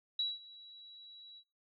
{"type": "tone with ADSR envelope", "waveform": "sine", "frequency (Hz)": 3904, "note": "B7", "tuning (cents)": -21, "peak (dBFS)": -30, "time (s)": [0.19, 1.44], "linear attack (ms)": 4, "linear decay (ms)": 190, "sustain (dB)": -21, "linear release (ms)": 66, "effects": ["noise-tail reverb RT60 0.3 s tail -24 dB re dry"]}